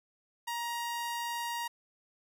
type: tone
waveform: sawtooth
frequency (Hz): 943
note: A#5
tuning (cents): +20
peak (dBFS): -30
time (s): 0.47-1.68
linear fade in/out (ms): 10
effects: none